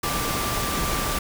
sine tone in noise, 1174.7 Hz, D6, in tune, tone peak -30 dBFS, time 0.03-1.19 s, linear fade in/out 5 ms, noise pink, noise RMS -26 dBFS, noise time 0.03-1.19 s, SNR -7 dB, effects none

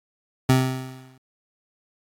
25% pulse tone with exponential decay, 130 Hz, C3, 11 cents flat, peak -9 dBFS, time 0.49-1.18 s, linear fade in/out 5 ms, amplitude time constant 150 ms, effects AAC 48 kbps

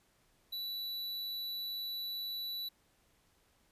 square tone, 3951 Hz, B7, in tune, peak -38 dBFS, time 0.52-2.69 s, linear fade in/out 10 ms, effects pink hiss -71 dBFS RMS until 3.71 s + resampled to 32000 Hz

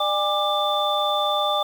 sine tone cluster, 599 / 813 / 1185 / 3538 Hz, D5 / G#5 / D6 / A7, +34 / -37 / +15 / +9 cents, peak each -25 dBFS, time 0-1.63 s, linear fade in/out 5 ms, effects 7-bit

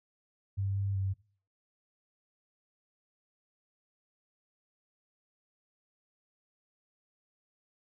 sine tone with pitch steps, 98.2 / 98.9 / 96.4 Hz, G2 / G2 / G2, +4 / +16 / -28 cents, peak -29 dBFS, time 0.57-1.14 s, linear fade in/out 20 ms, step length 190 ms, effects noise-tail reverb RT60 0.4 s tail -19 dB re dry

